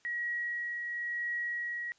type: tone with tremolo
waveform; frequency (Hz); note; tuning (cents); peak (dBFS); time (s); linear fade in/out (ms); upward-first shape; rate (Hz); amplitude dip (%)
sine; 1908; A#6; +40; -31; 0.05-1.92; 0; triangle; 0.97; 35
effects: white hiss -67 dBFS RMS until 1.98 s + resampled to 16000 Hz